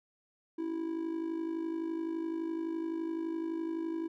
triangle tone with amplitude modulation, 328.1 Hz, E4, 8 cents flat, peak -28 dBFS, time 0.58-4.08 s, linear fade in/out 10 ms, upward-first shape sine, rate 51.8 Hz, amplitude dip 65%, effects none

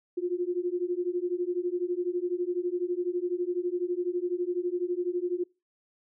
sine beating tone pair, 349.2 / 361.2 Hz, F4 / F#4, 0 / -42 cents, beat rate 12 Hz, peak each -30 dBFS, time 0.17-5.44 s, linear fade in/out 10 ms, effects noise-tail reverb RT60 0.3 s tail -26 dB re dry

